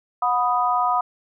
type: chord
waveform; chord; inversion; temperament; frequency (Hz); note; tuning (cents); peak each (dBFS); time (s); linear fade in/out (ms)
sine; B major; second; equal with one note detuned; 728.1 / 987.8 / 1244.5; F#5 / B5 / D#6; -28 / 0 / 0; -22; 0.22-1.01; 5
effects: none